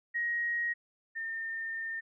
sine tone pair in turn, 1886 / 1812.3 Hz, A#6 / A#6, +20 / -49 cents, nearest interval minor second, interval 69 cents, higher first, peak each -29 / -34 dBFS, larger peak first, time 0.14-0.74 / 1.15-2.01 s, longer second, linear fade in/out 20 ms, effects none

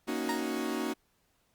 40% pulse chord, D# minor seventh, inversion second, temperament equal, 233.1 / 277.2 / 311.1 / 370 Hz, A#3 / C#4 / D#4 / F#4, 0 / 0 / 0 / 0 cents, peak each -36 dBFS, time 0.07-0.94 s, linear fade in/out 20 ms
30% pulse tone with exponential decay, 932.3 Hz, A#5, in tune, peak -27 dBFS, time 0.29-0.58 s, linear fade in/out 1 ms, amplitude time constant 61 ms
effects pink hiss -72 dBFS RMS until 1.54 s + Opus 48 kbps

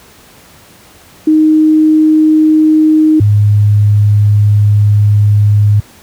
sine tone pair in turn, 311.1 / 103.82 Hz, D#4 / G#2, 0 / 0 cents, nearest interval octave + perfect fifth, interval 1900 cents, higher first, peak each -4 dBFS, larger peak neither, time 1.27-3.2 / 3.2-5.8 s, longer second, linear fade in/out 5 ms, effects pink hiss -40 dBFS RMS until 6.02 s + high-pass 60 Hz 12 dB/octave

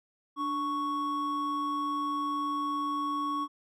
triangle tone pair together, 293.7 / 1110.4 Hz, D4 / C#6, 0 / +3 cents, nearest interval octave + major seventh, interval 2303 cents, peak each -33 / -28 dBFS, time 0.36-3.48 s, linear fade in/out 50 ms, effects none

